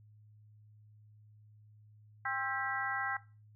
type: harmonic tone with a mistuned harmonic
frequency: 265.2 Hz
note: C4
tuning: 23 cents sharp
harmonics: 3 / 4 / 5 / 6 / 7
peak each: -39 / -42 / -39 / -38 / -40 dBFS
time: 2.25-3.17 s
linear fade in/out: 5 ms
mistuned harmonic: 7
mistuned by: +84 cents
effects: noise-tail reverb RT60 0.3 s tail -17 dB re dry + added 106 Hz sine -57 dBFS peak until 3.55 s